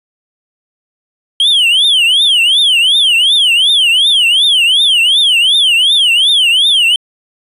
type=tone with vibrato; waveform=triangle; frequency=3136 Hz; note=G7; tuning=in tune; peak=-5 dBFS; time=1.4-6.96 s; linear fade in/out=2 ms; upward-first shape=triangle; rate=2.7 Hz; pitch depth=290 cents each way; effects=resampled to 32000 Hz